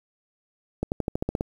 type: accelerating click train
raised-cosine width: 2 ms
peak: -12 dBFS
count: 9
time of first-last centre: 0.83-1.409 s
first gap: 89 ms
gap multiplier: 0.94
effects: 8-bit